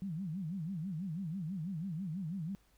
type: tone with vibrato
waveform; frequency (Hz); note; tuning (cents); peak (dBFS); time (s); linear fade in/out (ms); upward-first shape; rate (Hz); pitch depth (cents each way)
sine; 174.61; F3; 0; -36; 0.02-2.55; 0; sine; 6.1; 240
effects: added 50 Hz sine -68 dBFS peak until 2.77 s + pink hiss -71 dBFS RMS until 2.77 s